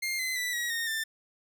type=tone with pitch steps; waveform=sawtooth; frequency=2115 / 2044 / 1975.6 / 1909.5 / 1845.5 / 1783.6 Hz; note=C7 / C7 / B6 / A#6 / A#6 / A6; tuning=+18 / -41 / 0 / +41 / -18 / +23 cents; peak=-26 dBFS; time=0.02-1.04 s; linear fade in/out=10 ms; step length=170 ms; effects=none